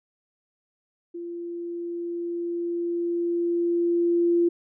sine tone with level ramp, 343.7 Hz, F4, 28 cents flat, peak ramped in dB -32 to -17 dBFS, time 1.14-4.49 s, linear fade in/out 10 ms, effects none

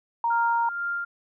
sine tone, 932.3 Hz, A#5, in tune, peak -21 dBFS, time 0.24-0.69 s, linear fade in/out 2 ms
sine tone with tremolo, 1396.9 Hz, F6, in tune, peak -25 dBFS, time 0.3-1.05 s, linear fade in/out 10 ms, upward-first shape sine, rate 2.1 Hz, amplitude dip 50%
effects none

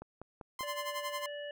click train, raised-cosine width 1 ms, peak -31 dBFS, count 4, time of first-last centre 0.02-0.608 s, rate 5.1 Hz
sawtooth tone with tremolo, 1041 Hz, C6, 9 cents flat, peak -31 dBFS, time 0.59-1.26 s, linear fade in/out 2 ms, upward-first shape sine, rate 11 Hz, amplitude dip 80%
harmonic tone, 583 Hz, D5, 13 cents flat, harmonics 1 / 3 / 5, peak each -40 / -47 / -48 dBFS, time 0.63-1.51 s, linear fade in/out 2 ms
effects none

